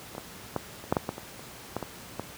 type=clicks; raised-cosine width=1 ms; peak=-25 / -20 / -13 / -27 / -8 / -9 / -15 / -24 / -30 / -15 / -18 / -17 dBFS; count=12; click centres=0.151 / 0.181 / 0.563 / 0.84 / 0.925 / 0.968 / 1.091 / 1.181 / 1.394 / 1.766 / 1.827 / 2.196 s; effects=pink hiss -45 dBFS RMS until 2.37 s + high-pass 80 Hz 12 dB/octave